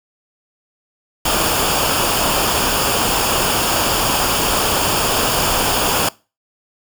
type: noise with comb filter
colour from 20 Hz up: pink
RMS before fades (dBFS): -17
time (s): 1.25-6.09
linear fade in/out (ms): 5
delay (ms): 0.5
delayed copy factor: -0.6
effects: noise-tail reverb RT60 0.3 s tail -22 dB re dry